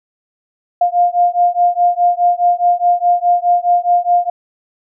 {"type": "beating tone pair", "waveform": "sine", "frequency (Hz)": [702, 706.8], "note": ["F5", "F5"], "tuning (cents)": [9, 21], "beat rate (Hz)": 4.8, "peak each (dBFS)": -13, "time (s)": [0.81, 4.3], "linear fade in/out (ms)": 5, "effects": []}